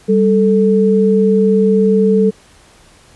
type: tone pair together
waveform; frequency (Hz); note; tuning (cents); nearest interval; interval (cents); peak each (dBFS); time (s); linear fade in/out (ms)
sine; 196 / 440; G3 / A4; 0 / 0; octave + major second; 1400; -11; 0.08-2.31; 20
effects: pink hiss -46 dBFS RMS until 3.15 s + resampled to 24000 Hz